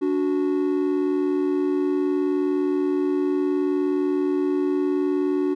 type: tone pair together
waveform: triangle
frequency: 289.6 / 368.9 Hz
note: D4 / F#4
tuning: -24 / -5 cents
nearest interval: major third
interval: 419 cents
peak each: -20 dBFS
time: 0.01-5.55 s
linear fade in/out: 20 ms
effects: tanh soft clip ceiling -10 dBFS